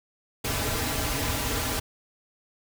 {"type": "noise with comb filter", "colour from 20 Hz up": "pink", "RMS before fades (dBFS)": -28, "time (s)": [0.44, 1.8], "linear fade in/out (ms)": 10, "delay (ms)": 5.5, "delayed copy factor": -1, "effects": []}